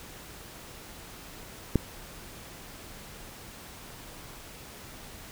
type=click; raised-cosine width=3 ms; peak=-8 dBFS; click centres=1.757 s; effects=pink hiss -46 dBFS RMS until 5.31 s